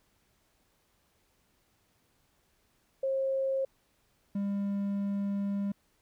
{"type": "tone pair in turn", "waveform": ["sine", "triangle"], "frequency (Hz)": [536, 200.1], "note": ["C5", "G3"], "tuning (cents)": [42, 36], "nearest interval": "octave + perfect fourth", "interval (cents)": 1706, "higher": "first", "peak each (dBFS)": -27, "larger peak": "neither", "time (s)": [[3.03, 3.65], [4.35, 5.72]], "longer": "second", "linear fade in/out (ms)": 5, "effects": ["pink hiss -71 dBFS RMS until 6.01 s"]}